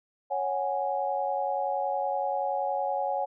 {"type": "chord", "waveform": "sine", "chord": "C# suspended fourth", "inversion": "none", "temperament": "equal", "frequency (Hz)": [554.4, 740, 830.6], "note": ["C#5", "F#5", "G#5"], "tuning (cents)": [0, 0, 0], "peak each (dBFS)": [-31, -31, -30], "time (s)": [0.3, 3.26], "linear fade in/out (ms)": 20, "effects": []}